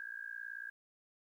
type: tone with amplitude modulation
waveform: sine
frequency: 1620 Hz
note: G#6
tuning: 43 cents flat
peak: -38 dBFS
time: 0-0.7 s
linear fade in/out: 0 ms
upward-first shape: sine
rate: 58.3 Hz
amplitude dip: 95%
effects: 12-bit